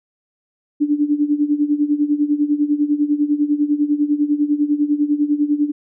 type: tone with tremolo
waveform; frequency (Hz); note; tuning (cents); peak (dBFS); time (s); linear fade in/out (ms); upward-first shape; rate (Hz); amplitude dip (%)
sine; 293.7; D4; 0; -11; 0.8-5.72; 20; sine; 10; 80
effects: none